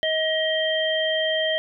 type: harmonic tone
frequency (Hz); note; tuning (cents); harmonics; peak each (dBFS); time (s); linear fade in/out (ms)
632; D#5; +27; 1 / 3 / 5; -23 / -27 / -25; 0.03-1.58; 0
effects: none